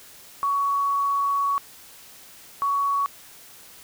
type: tone bursts at uneven times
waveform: sine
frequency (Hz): 1121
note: C#6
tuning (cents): +19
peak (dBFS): -20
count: 2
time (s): 0.43-1.58 / 2.62-3.06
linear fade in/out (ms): 0
effects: white hiss -47 dBFS RMS until 3.83 s